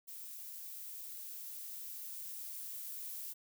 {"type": "noise with level ramp", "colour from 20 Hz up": "violet", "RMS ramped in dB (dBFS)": [-48, -44], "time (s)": [0.07, 3.34], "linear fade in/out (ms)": 20, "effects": []}